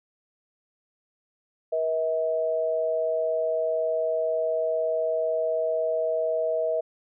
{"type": "tone pair together", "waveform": "sine", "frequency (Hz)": [479.6, 641.6], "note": ["A#4", "E5"], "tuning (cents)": [49, -47], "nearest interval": "perfect fourth", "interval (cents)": 504, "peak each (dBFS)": [-28, -24], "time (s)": [1.72, 6.81], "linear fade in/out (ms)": 10, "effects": []}